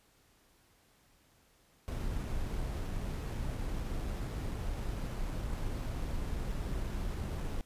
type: noise with sample-and-hold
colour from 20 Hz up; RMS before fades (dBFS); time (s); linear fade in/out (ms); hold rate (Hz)
brown; -36; 1.88-7.61; 0; 8820
effects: pink hiss -67 dBFS RMS until 7.65 s + resampled to 32000 Hz